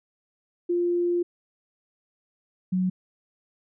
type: tone pair in turn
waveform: sine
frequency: 349.2 / 184.5 Hz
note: F4 / F#3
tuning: 0 / -5 cents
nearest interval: major seventh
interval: 1105 cents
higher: first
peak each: -21 dBFS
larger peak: neither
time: 0.69-1.23 / 2.72-2.9 s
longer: first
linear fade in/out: 10 ms
effects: none